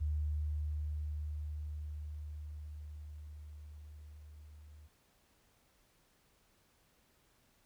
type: tone with level ramp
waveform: sine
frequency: 75.3 Hz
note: D2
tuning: 44 cents sharp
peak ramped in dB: -31 to -53 dBFS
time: 0-4.88 s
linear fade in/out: 20 ms
effects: pink hiss -71 dBFS RMS until 7.65 s